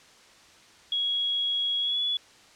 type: tone with pitch glide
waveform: sine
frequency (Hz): 3322 to 3411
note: G#7 to G#7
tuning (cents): 0 to +46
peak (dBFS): -24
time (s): 0.92-2.17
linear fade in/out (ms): 2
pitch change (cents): +46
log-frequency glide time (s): 1.8-2.01
effects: white hiss -54 dBFS RMS until 2.55 s + low-pass 6000 Hz 12 dB/octave